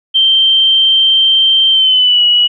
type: tone with pitch glide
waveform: sine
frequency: 3136 to 2926 Hz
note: G7 to F#7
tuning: 0 to -20 cents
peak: -6 dBFS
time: 0.14-2.48 s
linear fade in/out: 20 ms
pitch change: -120 cents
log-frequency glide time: 1.71-2.22 s
effects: none